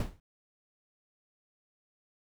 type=noise with exponential decay; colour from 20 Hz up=brown; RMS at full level=-27 dBFS; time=0-0.2 s; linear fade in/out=2 ms; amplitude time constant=43 ms; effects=none